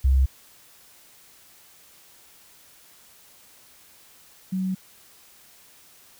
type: tone pair in turn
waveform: sine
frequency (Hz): 66.2 / 187.67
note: C2 / F#3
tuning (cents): +21 / +25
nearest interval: octave + tritone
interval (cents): 1804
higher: second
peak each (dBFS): -15 / -23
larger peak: first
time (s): 0.04-0.26 / 4.52-4.75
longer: second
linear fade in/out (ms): 10
effects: white hiss -53 dBFS RMS until 6.19 s